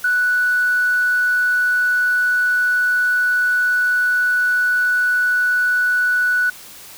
sine tone, 1480 Hz, F#6, in tune, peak -13 dBFS, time 0.04-6.5 s, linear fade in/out 5 ms, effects tanh soft clip ceiling -9 dBFS + white hiss -39 dBFS RMS until 6.97 s

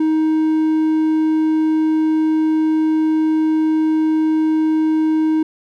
triangle tone, 314.1 Hz, D#4, 16 cents sharp, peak -11 dBFS, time 0-5.43 s, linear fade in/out 5 ms, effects none

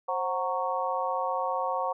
harmonic tone with a mistuned harmonic, 184.9 Hz, F#3, 1 cent flat, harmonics 3 / 4 / 5 / 6, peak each -32 / -32 / -32 / -32 dBFS, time 0.08-1.93 s, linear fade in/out 10 ms, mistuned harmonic 3, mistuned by -80 cents, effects none

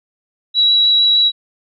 sine tone with vibrato, 3899 Hz, B7, 23 cents flat, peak -9 dBFS, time 0.54-1.32 s, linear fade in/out 50 ms, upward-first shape sine, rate 6.5 Hz, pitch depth 8 cents each way, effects none

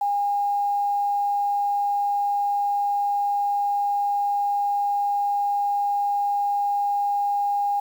sine tone with quantisation, 812 Hz, G#5, 39 cents flat, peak -20 dBFS, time 0.01-7.8 s, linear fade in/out 5 ms, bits 8, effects none

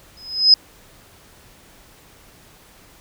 sine tone with exponential growth, 5070 Hz, D#8, 32 cents sharp, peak -4 dBFS, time 0.17-0.54 s, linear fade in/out 2 ms, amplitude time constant 80 ms, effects pink hiss -49 dBFS RMS until 3 s

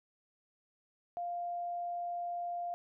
sine tone, 698.5 Hz, F5, in tune, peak -35 dBFS, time 1.17-2.74 s, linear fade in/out 0 ms, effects none

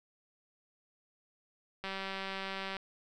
click train, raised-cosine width 0.3 ms, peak -23 dBFS, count 180, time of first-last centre 1.84-2.767 s, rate 193 Hz, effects none

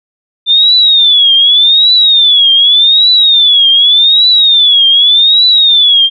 sine tone with vibrato, 3560 Hz, A7, 20 cents sharp, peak -3 dBFS, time 0.46-6.1 s, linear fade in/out 50 ms, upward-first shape triangle, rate 0.85 Hz, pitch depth 200 cents each way, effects none

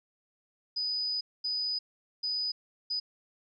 sine tone bursts at uneven times, 4978 Hz, D#8, in tune, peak -29 dBFS, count 4, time 0.76-1.21 / 1.44-1.79 / 2.23-2.52 / 2.9-3 s, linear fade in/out 10 ms, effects none

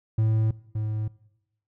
triangle tone pair in turn, 110 / 107.92 Hz, A2 / A2, 0 / -33 cents, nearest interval unison, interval 33 cents, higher first, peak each -17 / -23 dBFS, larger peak first, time 0.18-0.51 / 0.75-1.08 s, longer neither, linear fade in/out 5 ms, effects noise-tail reverb RT60 0.9 s tail -21 dB re dry

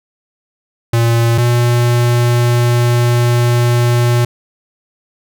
square tone pair in turn, 116.54 / 120.37 Hz, A#2 / B2, 0 / -44 cents, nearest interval minor second, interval 56 cents, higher second, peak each -10 dBFS, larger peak neither, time 0.93-1.38 / 1.38-4.25 s, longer second, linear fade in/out 5 ms, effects none

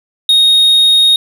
triangle tone, 3729 Hz, A#7, in tune, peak -4 dBFS, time 0.29-1.16 s, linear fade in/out 2 ms, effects none

